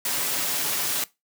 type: noise with comb filter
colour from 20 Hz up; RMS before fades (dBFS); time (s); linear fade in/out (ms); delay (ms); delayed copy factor
white; -26; 0.05-1.04; 2; 7; +0.5
effects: noise-tail reverb RT60 0.2 s tail -19 dB re dry + high-pass 150 Hz 12 dB/octave